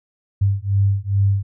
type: beating tone pair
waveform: sine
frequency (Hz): 98 / 100.4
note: G2 / G2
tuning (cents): 0 / +42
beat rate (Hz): 2.4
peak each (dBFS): -18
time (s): 0.41-1.43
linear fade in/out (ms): 10
effects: none